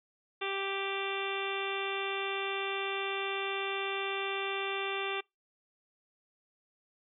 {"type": "harmonic tone", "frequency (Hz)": 392, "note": "G4", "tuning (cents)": 0, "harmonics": [1, 2, 3, 4, 5, 6, 7, 8, 9], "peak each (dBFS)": [-37, -41, -40, -44, -44, -41, -40, -47, -42], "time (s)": [0.41, 5.21], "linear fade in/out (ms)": 10, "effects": ["noise-tail reverb RT60 0.2 s tail -26 dB re dry"]}